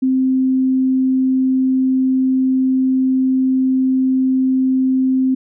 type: tone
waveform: sine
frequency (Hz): 260.9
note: C4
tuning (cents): -5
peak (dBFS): -12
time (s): 0.02-5.35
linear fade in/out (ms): 10
effects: none